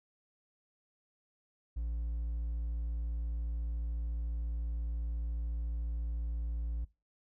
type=tone with hard clipping; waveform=triangle; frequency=57.1 Hz; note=A#1; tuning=35 cents flat; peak=-34 dBFS; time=1.76-6.85 s; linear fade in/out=10 ms; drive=5 dB; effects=noise-tail reverb RT60 0.3 s tail -22 dB re dry